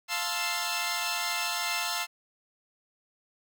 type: chord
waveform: 10% pulse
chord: F major seventh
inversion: none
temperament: equal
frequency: 698.5 / 880 / 1046.5 / 1318.5 Hz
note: F5 / A5 / C6 / E6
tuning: 0 / 0 / 0 / 0 cents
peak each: -26 dBFS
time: 0.08-2.07 s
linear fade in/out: 50 ms
effects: none